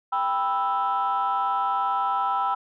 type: chord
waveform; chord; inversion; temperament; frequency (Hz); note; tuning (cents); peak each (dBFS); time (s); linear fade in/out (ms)
sine; E minor; first; just; 791.1 / 988.9 / 1318.5; G5 / B5 / E6; +16 / +2 / 0; -25; 0.12-2.55; 10
effects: tanh soft clip ceiling -16 dBFS